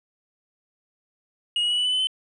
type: tone with pitch steps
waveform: triangle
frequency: 2879 / 2907 / 2936 / 2965 / 2994 / 3024 / 3054 Hz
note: F#7 / F#7 / F#7 / F#7 / F#7 / F#7 / G7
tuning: -48 / -31 / -14 / +3 / +20 / +37 / -46 cents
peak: -19 dBFS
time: 1.56-2.071 s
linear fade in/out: 2 ms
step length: 73 ms
effects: resampled to 24000 Hz